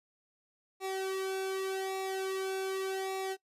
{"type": "tone with flanger", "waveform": "sawtooth", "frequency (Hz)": 382.5, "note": "G4", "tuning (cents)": -42, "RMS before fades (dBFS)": -35, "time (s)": [0.8, 3.37], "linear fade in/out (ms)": 50, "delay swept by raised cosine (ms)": [0.63, 1.63], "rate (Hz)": 0.85, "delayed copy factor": -0.8, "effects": ["noise-tail reverb RT60 0.1 s tail -21 dB re dry", "resampled to 32000 Hz"]}